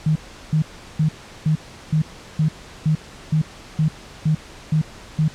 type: tone bursts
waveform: sine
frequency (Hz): 155.56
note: D#3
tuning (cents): 0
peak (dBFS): -14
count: 12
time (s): 0.06-5.282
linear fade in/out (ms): 5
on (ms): 96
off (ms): 370
effects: pink hiss -41 dBFS RMS until 5.34 s + low-pass 7000 Hz 12 dB/octave